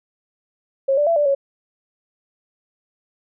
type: tone with pitch steps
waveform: sine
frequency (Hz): 542 / 587 / 671 / 587 / 554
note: C#5 / D5 / E5 / D5 / C#5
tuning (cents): -39 / -1 / +31 / -1 / -1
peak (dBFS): -14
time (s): 0.88-1.35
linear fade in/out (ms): 10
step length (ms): 94
effects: none